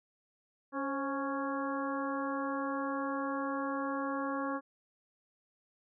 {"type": "harmonic tone with a mistuned harmonic", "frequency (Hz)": 277.2, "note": "C#4", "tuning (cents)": 0, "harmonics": [1, 2, 3, 4, 5, 6], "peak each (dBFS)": [-36, -39, -43, -38, -44, -45], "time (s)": [0.72, 4.61], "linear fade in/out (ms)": 50, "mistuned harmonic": 2, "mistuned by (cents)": -57, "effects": []}